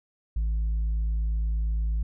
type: tone with tanh clipping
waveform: sine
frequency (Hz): 54.3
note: A1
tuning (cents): -22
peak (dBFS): -24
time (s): 0.36-2.03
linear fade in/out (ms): 5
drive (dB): 2
effects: none